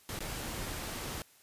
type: noise with dropouts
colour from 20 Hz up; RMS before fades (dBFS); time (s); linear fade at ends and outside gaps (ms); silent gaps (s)
pink; -39; 0.09-1.22; 0; 0.19-0.205
effects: white hiss -62 dBFS RMS until 1.42 s + resampled to 32000 Hz